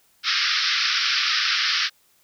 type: band-pass noise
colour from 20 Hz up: white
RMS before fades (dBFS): -22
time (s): 0.23-1.9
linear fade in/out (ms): 50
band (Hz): 1200 to 5500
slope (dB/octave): 96
effects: white hiss -61 dBFS RMS until 2.23 s

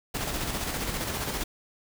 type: noise with tremolo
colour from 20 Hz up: pink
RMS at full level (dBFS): -30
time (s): 0.14-1.44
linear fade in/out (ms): 10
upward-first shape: square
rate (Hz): 15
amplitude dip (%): 35
effects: none

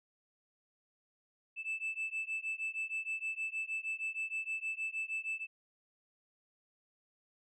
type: beating tone pair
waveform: sine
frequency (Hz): 2631 / 2637.4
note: E7 / E7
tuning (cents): -4 / 0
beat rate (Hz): 6.4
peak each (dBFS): -37 / -37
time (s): 1.56-5.47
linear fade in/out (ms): 50
effects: tanh soft clip ceiling -32 dBFS

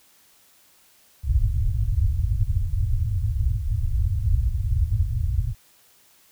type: low-pass noise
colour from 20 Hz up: white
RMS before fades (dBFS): -22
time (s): 1.23-5.55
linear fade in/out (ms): 50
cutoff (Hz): 110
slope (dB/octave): 48
effects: white hiss -57 dBFS RMS until 6.31 s

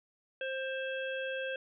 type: harmonic tone with a mistuned harmonic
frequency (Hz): 528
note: C5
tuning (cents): +16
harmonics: 1 / 3 / 5 / 6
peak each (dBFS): -36 / -39 / -43 / -47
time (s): 0.41-1.56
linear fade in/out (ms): 2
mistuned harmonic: 6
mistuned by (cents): +55
effects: none

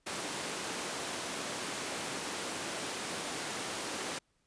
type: high-pass noise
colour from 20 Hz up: pink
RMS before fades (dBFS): -38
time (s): 0.06-4.19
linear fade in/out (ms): 10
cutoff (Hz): 250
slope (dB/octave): 12
effects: pink hiss -75 dBFS RMS until 4.46 s + resampled to 22050 Hz

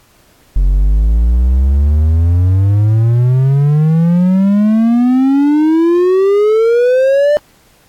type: exponential sweep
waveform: triangle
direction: up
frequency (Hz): 44.19 to 600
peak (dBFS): -5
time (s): 0.56-7.37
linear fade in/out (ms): 0
effects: pink hiss -49 dBFS RMS until 7.88 s + AAC 64 kbps

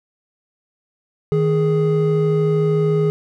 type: tone pair together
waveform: triangle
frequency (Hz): 156.8 / 417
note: D#3 / G#4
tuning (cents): +14 / +7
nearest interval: octave + perfect fourth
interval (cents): 1693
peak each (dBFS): -15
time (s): 1.32-3.1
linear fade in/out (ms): 0
effects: none

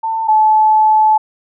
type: tone pair in turn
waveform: sine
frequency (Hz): 894 / 865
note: A5 / A5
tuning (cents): +27 / -30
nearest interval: minor second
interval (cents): 57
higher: first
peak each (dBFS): -15 / -7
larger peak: second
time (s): 0.03-0.28 / 0.28-1.18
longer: second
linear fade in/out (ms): 10
effects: none

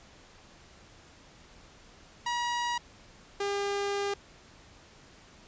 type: tone pair in turn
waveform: sawtooth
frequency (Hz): 959 / 402.1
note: A#5 / G4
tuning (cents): +49 / +44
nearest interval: octave + minor third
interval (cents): 1505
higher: first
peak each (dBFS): -25 / -25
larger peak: neither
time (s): 2.26-2.78 / 3.4-4.14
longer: second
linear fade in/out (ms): 5
effects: pink hiss -55 dBFS RMS until 5.47 s + resampled to 16000 Hz

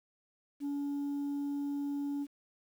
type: tone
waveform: sine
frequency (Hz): 284.7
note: C#4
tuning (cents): +46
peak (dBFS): -30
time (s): 0.6-2.27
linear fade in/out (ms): 50
effects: tanh soft clip ceiling -32 dBFS + 10-bit

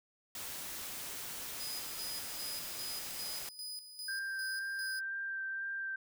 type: noise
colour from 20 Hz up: white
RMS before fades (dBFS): -43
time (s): 0.35-3.49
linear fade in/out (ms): 2
type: tone with tremolo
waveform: sawtooth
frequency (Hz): 4978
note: D#8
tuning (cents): 0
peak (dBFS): -38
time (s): 1.59-5.01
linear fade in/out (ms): 20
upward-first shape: square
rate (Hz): 2.5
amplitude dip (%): 65
type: tone with vibrato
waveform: sine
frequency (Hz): 1575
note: G6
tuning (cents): +8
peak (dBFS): -36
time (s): 4.08-5.96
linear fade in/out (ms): 5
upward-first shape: sine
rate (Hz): 2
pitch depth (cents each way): 13
effects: none

